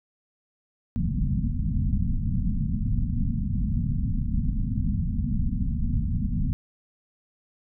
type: low-pass noise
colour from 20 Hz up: pink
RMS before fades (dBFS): -25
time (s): 0.96-6.53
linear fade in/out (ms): 0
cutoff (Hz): 250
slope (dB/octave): 96
effects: none